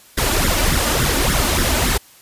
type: noise with flanger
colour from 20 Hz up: pink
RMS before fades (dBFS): -17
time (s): 0.17-1.98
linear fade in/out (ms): 10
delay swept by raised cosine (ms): 0.55 to 3.45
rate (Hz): 3.5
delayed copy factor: +0.7
effects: white hiss -47 dBFS RMS until 2.21 s + resampled to 32000 Hz